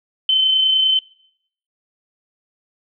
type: tone with amplitude modulation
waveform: sine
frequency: 3070 Hz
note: G7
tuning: 37 cents flat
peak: -11 dBFS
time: 0.29-0.99 s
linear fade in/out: 2 ms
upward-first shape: sine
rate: 30 Hz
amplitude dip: 35%
effects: noise-tail reverb RT60 0.7 s tail -22 dB re dry